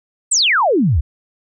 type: exponential sweep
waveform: sine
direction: down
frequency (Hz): 8700 to 61.6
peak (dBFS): -11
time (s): 0.31-1.01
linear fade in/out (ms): 10
effects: none